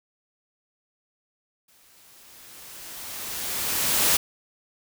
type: noise with exponential growth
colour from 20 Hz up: white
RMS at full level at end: -19 dBFS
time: 1.68-4.17 s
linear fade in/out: 5 ms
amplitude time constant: 540 ms
effects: none